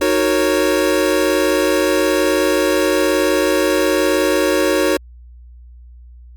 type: chord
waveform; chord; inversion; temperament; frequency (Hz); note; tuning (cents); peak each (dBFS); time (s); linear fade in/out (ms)
square; D# minor seventh; none; equal with one note detuned; 311.1 / 370 / 466.2 / 551.8; D#4 / F#4 / A#4 / C#5; 0 / 0 / 0 / -8; -20 / -19 / -22 / -19; 0.01-4.97; 5
effects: added 60 Hz sine -37 dBFS peak until 6.36 s + Opus 48 kbps